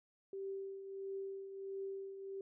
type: tone with tremolo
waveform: sine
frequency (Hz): 389.7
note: G4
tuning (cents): -10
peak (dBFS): -39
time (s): 0.33-2.41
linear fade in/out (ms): 2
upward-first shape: triangle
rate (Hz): 1.5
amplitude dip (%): 60
effects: none